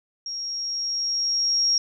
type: tone with level ramp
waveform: sine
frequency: 5588 Hz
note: F8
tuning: in tune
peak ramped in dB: -29 to -17 dBFS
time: 0.26-1.78 s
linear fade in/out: 2 ms
effects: none